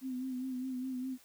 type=tone with vibrato; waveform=sine; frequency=256.9 Hz; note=C4; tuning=32 cents flat; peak=-35 dBFS; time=0.01-1.18 s; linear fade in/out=50 ms; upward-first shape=sine; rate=4.9 Hz; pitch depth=45 cents each way; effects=white hiss -62 dBFS RMS until 1.24 s